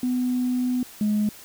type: tone pair in turn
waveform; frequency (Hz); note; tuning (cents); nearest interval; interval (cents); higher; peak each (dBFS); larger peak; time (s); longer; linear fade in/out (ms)
sine; 250.1 / 210.3; B3 / G#3; +22 / +22; minor third; 300; first; -20 / -18; second; 0.03-0.83 / 1.01-1.29; first; 2
effects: tanh soft clip ceiling -16 dBFS + white hiss -45 dBFS RMS until 1.44 s